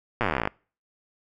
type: slowing click train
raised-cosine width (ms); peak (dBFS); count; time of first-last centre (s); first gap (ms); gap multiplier
0.5; -9; 21; 0.21-0.475; 8; 1.05
effects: noise-tail reverb RT60 0.4 s tail -26 dB re dry